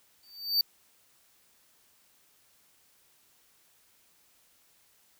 square tone with exponential growth, 4604 Hz, D8, 35 cents flat, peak -20 dBFS, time 0.23-0.61 s, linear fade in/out 2 ms, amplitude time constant 82 ms, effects white hiss -65 dBFS RMS until 5.19 s

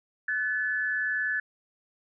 sine tone pair together, 1504 / 1725.4 Hz, F#6 / A6, +28 / -34 cents, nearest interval major second, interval 238 cents, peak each -31 / -27 dBFS, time 0.28-1.4 s, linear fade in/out 5 ms, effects none

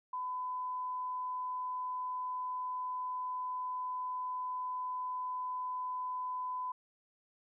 sine tone, 1006 Hz, B5, 32 cents sharp, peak -35 dBFS, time 0.13-6.72 s, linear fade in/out 5 ms, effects none

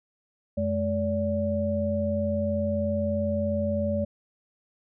sine tone cluster, 90.4 / 213.5 / 574 Hz, F#2 / G#3 / D5, -40 / +48 / -40 cents, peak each -30 / -28 / -27 dBFS, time 0.57-4.05 s, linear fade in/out 10 ms, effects none

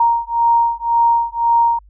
sine beating tone pair, 932.3 / 934.2 Hz, A#5 / A#5, 0 / +3 cents, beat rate 1.9 Hz, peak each -15 dBFS, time 0-1.79 s, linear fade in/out 5 ms, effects added 50 Hz sine -43 dBFS peak until 1.89 s

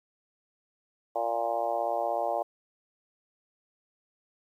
harmonic tone with a mistuned harmonic, 116.54 Hz, A#2, in tune, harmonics 3 / 4 / 5 / 6 / 7 / 8 / 9, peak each -41 / -38 / -31 / -31 / -33 / -40 / -42 dBFS, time 1.15-2.43 s, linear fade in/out 10 ms, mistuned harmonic 8, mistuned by -20 cents, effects 10-bit

